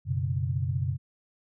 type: chord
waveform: sine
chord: F# suspended fourth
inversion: none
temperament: just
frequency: 92.5 / 123.33 / 138.75 Hz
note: F#2 / B2 / C#3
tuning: 0 / -2 / +2 cents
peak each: -30 dBFS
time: 0.05-0.98 s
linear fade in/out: 50 ms
effects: none